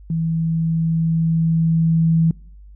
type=tone with level ramp; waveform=sine; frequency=163.3 Hz; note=E3; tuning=16 cents flat; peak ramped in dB=-18 to -12 dBFS; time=0.1-2.31 s; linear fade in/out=2 ms; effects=noise-tail reverb RT60 0.7 s tail -25 dB re dry + added 50 Hz sine -39 dBFS peak until 2.75 s